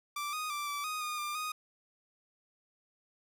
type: tone with pitch steps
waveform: sawtooth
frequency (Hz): 1172 / 1243 / 1174 / 1159 / 1246 / 1224 / 1194 / 1243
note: D6 / D#6 / D6 / D6 / D#6 / D#6 / D6 / D#6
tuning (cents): -4 / -2 / -1 / -23 / +2 / -29 / +28 / -2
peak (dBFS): -31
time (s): 0.16-1.52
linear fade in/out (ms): 5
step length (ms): 170
effects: none